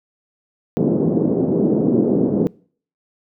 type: band-pass noise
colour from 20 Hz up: pink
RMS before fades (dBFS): -17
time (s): 0.77-2.47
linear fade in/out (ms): 0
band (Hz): 180 to 440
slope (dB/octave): 24
effects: noise-tail reverb RT60 0.5 s tail -25 dB re dry